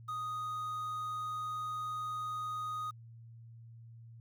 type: tone with quantisation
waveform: triangle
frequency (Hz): 1244.5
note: D#6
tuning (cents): 0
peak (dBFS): -34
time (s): 0.08-2.91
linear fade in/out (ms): 10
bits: 10
effects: added 115 Hz sine -50 dBFS peak until 4.2 s